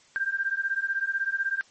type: beating tone pair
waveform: sine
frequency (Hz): 1578 / 1594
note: G6 / G6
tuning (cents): +11 / +28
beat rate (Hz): 16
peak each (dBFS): -28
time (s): 0.16-1.61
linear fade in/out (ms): 0
effects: white hiss -58 dBFS RMS until 1.7 s + MP3 32 kbps